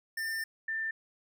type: tone pair in turn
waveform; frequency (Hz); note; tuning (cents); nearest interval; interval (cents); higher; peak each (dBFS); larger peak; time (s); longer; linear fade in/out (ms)
square / sine; 1796 / 1786; A6 / A6; +35 / +25; unison; 10; first; -33 / -31; second; 0.17-0.44 / 0.68-0.91; first; 5
effects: none